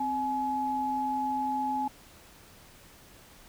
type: tone pair together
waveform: sine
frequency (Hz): 261.6 / 846.5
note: C4 / G#5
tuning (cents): 0 / +33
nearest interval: octave + minor sixth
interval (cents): 2033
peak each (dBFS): -34 / -28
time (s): 0-1.88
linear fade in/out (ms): 5
effects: pink hiss -54 dBFS RMS until 3.48 s